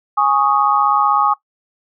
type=chord; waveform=sine; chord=Ab suspended fourth; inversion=none; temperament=equal; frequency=830.6 / 1108.7 / 1244.5 Hz; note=Ab5 / Db6 / Eb6; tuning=0 / 0 / 0 cents; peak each=-16 dBFS; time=0.17-1.34 s; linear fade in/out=10 ms; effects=noise-tail reverb RT60 0.1 s tail -18 dB re dry